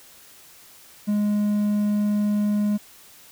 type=tone; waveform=triangle; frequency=207.7 Hz; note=G#3; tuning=in tune; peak=-17 dBFS; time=1.07-2.78 s; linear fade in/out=20 ms; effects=white hiss -49 dBFS RMS until 3.31 s